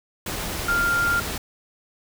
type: tone in noise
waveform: sine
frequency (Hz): 1396.9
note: F6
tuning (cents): 0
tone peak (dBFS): -19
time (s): 0.68-1.2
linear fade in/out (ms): 5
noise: pink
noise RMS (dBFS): -29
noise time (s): 0.26-1.38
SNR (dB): +7
effects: none